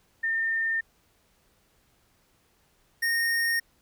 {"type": "tone pair in turn", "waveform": ["sine", "square"], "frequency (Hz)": [1811, 1848], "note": ["A6", "A#6"], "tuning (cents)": [49, -16], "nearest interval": "unison", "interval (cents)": 35, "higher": "second", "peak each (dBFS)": -24, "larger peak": "neither", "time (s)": [[0.23, 0.81], [3.02, 3.6]], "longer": "neither", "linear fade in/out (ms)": 10, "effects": ["pink hiss -66 dBFS RMS until 3.81 s"]}